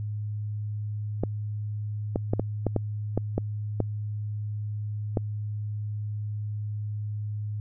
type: clicks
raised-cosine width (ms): 2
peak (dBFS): -11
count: 10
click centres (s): 1.236 / 2.159 / 2.335 / 2.396 / 2.667 / 2.763 / 3.176 / 3.38 / 3.803 / 5.172
effects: added 105 Hz sine -29 dBFS peak until 7.6 s